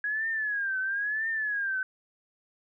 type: tone with vibrato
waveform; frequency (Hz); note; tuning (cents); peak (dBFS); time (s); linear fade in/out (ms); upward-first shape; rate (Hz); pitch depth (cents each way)
sine; 1661.2; G#6; 0; -27; 0.04-1.83; 2; triangle; 1; 160
effects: none